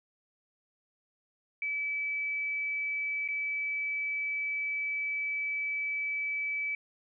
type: tone with dropouts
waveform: sine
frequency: 2300 Hz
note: D7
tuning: 37 cents flat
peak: -30 dBFS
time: 1.62-6.75 s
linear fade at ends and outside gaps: 2 ms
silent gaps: 3.278-3.286 s
effects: none